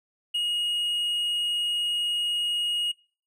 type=tone; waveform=triangle; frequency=2878 Hz; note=F#7; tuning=49 cents flat; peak=-22 dBFS; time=0.34-2.92 s; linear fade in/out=10 ms; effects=noise-tail reverb RT60 0.4 s tail -23 dB re dry